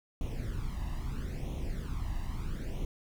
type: noise with flanger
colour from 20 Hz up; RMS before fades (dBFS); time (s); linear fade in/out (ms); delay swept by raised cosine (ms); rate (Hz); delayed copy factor
brown; -35; 0.21-2.85; 2; 0.31 to 1.07; 0.76; +0.75
effects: none